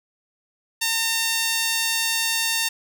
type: tone with high-pass filter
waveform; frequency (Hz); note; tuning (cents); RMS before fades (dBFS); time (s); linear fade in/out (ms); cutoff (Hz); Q
sawtooth; 910; A#5; -42; -23; 0.81-2.69; 10; 2700; 0.72
effects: none